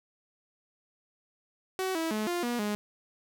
sawtooth tone with pitch steps, 376.5 / 325.7 / 214.5 / 350.1 / 240.6 / 208.2 Hz, F#4 / E4 / A3 / F4 / B3 / G#3, +30 / -21 / -44 / +4 / -45 / +5 cents, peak -25 dBFS, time 1.79-2.75 s, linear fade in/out 0 ms, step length 160 ms, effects none

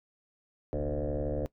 sine tone with frequency modulation, 298.4 Hz, D4, 28 cents sharp, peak -28 dBFS, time 0.73-1.46 s, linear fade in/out 0 ms, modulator 72.4 Hz, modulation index 4.3, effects noise-tail reverb RT60 0.1 s tail -20 dB re dry + tanh soft clip ceiling -24 dBFS

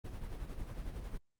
brown noise with tremolo, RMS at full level -40 dBFS, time 0.04-1.18 s, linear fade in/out 10 ms, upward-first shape sine, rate 11 Hz, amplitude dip 50%, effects Opus 24 kbps

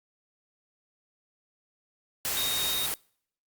sine tone in noise, 3729 Hz, A#7, in tune, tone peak -29 dBFS, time 2.37-2.86 s, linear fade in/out 0 ms, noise white, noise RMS -30 dBFS, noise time 2.25-2.94 s, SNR -2 dB, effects noise-tail reverb RT60 0.6 s tail -26 dB re dry + Opus 48 kbps

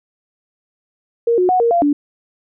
sine tone with pitch steps, 467 / 363.4 / 736 / 466.9 / 689 / 290.3 Hz, A#4 / F#4 / F#5 / A#4 / F5 / D4, +3 / -31 / -9 / +3 / -24 / -20 cents, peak -11 dBFS, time 1.27-1.93 s, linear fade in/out 5 ms, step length 110 ms, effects none

